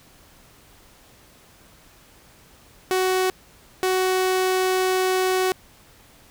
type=tone bursts at uneven times; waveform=sawtooth; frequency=372.8 Hz; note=F#4; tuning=13 cents sharp; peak=-15 dBFS; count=2; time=2.91-3.3 / 3.83-5.52 s; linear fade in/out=0 ms; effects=pink hiss -52 dBFS RMS until 6.3 s